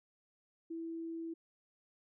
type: tone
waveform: sine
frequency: 329.6 Hz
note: E4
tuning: in tune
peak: -39 dBFS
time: 0.7-1.34 s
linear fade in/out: 10 ms
effects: none